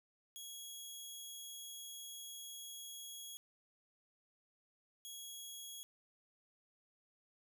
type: tone bursts at uneven times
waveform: 15% pulse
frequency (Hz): 3322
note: G#7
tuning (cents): 0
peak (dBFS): -40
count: 2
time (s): 0.36-3.37 / 5.05-5.83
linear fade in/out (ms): 0
effects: none